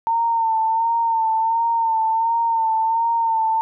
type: tone with vibrato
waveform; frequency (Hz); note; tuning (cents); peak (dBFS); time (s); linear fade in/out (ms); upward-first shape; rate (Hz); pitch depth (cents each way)
sine; 907; A#5; -48; -16; 0.07-3.61; 0; sine; 1.4; 38
effects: none